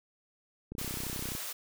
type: click train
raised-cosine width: 3 ms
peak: -27 dBFS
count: 21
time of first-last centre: 0.72-1.351 s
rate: 31.7 Hz
type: high-pass noise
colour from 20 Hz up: white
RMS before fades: -39 dBFS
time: 0.78-1.53 s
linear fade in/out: 10 ms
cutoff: 440 Hz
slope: 12 dB/octave
effects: none